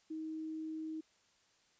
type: tone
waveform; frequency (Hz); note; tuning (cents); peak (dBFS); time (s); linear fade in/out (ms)
sine; 316; D#4; +27; -39; 0.1-1.01; 10
effects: white hiss -71 dBFS RMS until 1.79 s + resampled to 16000 Hz